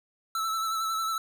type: tone with vibrato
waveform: square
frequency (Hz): 1318.5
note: E6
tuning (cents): 0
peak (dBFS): -28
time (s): 0.35-1.18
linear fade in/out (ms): 2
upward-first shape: sine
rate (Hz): 11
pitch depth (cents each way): 29
effects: none